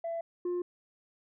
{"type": "tone pair in turn", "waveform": "sine", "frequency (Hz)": [669, 354.4], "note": ["E5", "F4"], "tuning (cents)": [25, 25], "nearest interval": "major seventh", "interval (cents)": 1100, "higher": "first", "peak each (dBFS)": [-31, -27], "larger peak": "second", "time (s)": [[0.04, 0.21], [0.45, 0.62]], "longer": "neither", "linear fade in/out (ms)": 5, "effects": ["tanh soft clip ceiling -29 dBFS"]}